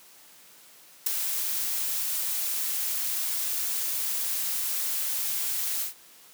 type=noise with ADSR envelope; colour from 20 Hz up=blue; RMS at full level=-22 dBFS; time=1.06-5.94 s; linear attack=8 ms; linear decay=9 ms; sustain=-7 dB; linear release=120 ms; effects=white hiss -53 dBFS RMS until 6.33 s + high-pass 150 Hz 12 dB/octave